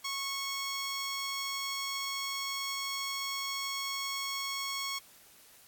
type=tone; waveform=10% pulse; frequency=1100 Hz; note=C#6; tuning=14 cents flat; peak=-25 dBFS; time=0.04-4.99 s; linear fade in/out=10 ms; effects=white hiss -58 dBFS RMS until 5.67 s + AAC 64 kbps